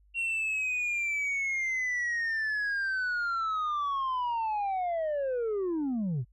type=linear sweep; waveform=sine; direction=down; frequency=2749 to 110 Hz; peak=-25 dBFS; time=0.14-6.25 s; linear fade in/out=50 ms; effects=tanh soft clip ceiling -27 dBFS + added 50 Hz sine -59 dBFS peak until 6.32 s